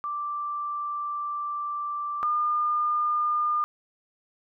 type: tone pair in turn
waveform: sine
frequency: 1174.7 / 1209.1 Hz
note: D6 / D#6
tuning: 0 / -50 cents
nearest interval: unison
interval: 50 cents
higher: second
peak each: -28 / -22 dBFS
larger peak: second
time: 0.04-2.23 / 2.23-3.64 s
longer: first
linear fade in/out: 0 ms
effects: none